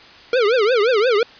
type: tone with vibrato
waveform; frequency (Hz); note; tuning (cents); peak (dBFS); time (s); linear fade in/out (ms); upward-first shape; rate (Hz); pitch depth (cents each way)
square; 458.1; A#4; -30; -14; 0.33-1.23; 2; triangle; 5.7; 270
effects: white hiss -43 dBFS RMS until 1.39 s + resampled to 11025 Hz